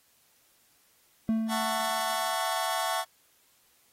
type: tone with exponential decay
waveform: triangle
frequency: 222.6 Hz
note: A3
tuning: 20 cents sharp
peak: -20 dBFS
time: 1.29-2.35 s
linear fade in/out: 0 ms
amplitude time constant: 230 ms
type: chord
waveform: sawtooth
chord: F# minor seventh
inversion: third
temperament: just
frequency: 666 / 740 / 888 / 1110 Hz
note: E5 / F#5 / A5 / C#6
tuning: +18 / 0 / +16 / +2 cents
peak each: -29 dBFS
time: 1.48-3.05 s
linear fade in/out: 50 ms
effects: white hiss -65 dBFS RMS until 3.92 s + AAC 48 kbps